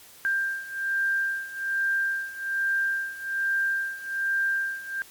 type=beating tone pair; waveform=sine; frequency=1586 / 1587.2 Hz; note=G6 / G6; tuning=+20 / +21 cents; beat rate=1.2 Hz; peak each=-29 / -26 dBFS; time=0.25-5.02 s; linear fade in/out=0 ms; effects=white hiss -50 dBFS RMS until 5.1 s + MP3 96 kbps